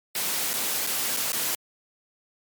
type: noise with dropouts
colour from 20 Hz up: white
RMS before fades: -27 dBFS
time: 0.15-1.55 s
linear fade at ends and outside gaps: 2 ms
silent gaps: 0.533-0.537 / 0.867-0.871 / 1.166-1.17 / 1.321-1.33 s
effects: high-pass 150 Hz 12 dB/octave + MP3 96 kbps